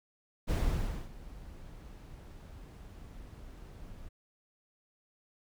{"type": "noise with ADSR envelope", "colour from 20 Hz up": "brown", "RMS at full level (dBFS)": -28, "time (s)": [0.47, 4.09], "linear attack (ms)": 34, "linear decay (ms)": 580, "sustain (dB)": -20, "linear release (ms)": 11, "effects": []}